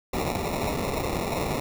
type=noise with sample-and-hold; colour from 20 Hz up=white; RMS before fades=-28 dBFS; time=0.13-1.6 s; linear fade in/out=5 ms; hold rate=1575 Hz; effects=none